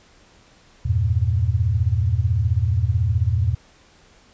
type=chord; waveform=sine; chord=E diminished; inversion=none; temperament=equal; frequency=82.41 / 98 / 116.54 Hz; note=E2 / G2 / Bb2; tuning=0 / 0 / 0 cents; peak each=-21 dBFS; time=0.85-3.55 s; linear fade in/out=10 ms; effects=pink hiss -53 dBFS RMS until 4.33 s + resampled to 16000 Hz